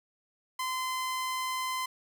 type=tone; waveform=sawtooth; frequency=1030 Hz; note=C6; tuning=28 cents flat; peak=-27 dBFS; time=0.59-1.86 s; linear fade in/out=5 ms; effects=none